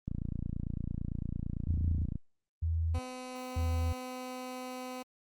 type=click train; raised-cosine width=5 ms; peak=-23 dBFS; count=61; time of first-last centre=0.08-2.156 s; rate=28.9 Hz
type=tone bursts; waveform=sine; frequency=81.7 Hz; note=E2; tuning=15 cents flat; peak=-28 dBFS; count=3; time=1.68-3.93 s; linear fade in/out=10 ms; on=370 ms; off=570 ms
type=tone; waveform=15% pulse; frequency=254.1 Hz; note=B3; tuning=49 cents sharp; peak=-33 dBFS; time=2.94-5.03 s; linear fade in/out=10 ms
effects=Opus 32 kbps